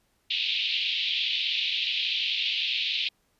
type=band-pass noise; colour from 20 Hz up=white; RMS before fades=-28 dBFS; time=0.3-3.09 s; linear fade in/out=10 ms; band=2500 to 3900 Hz; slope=48 dB/octave; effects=pink hiss -70 dBFS RMS until 3.39 s + resampled to 32000 Hz